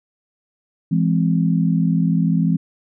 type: chord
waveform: sine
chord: E augmented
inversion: none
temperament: equal with one note detuned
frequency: 167.5 / 207.7 / 261.6 Hz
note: E3 / G#3 / B#3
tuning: +28 / 0 / 0 cents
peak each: -16 / -21 / -22 dBFS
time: 0.91-2.57 s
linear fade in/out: 10 ms
effects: none